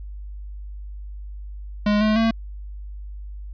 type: tone with pitch steps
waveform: square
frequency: 208.1 / 214.8 / 225.6 Hz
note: G#3 / A3 / A3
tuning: +4 / -41 / +44 cents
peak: -17 dBFS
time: 1.86-2.31 s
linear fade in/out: 5 ms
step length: 150 ms
effects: added 50 Hz sine -32 dBFS peak until 3.53 s + resampled to 11025 Hz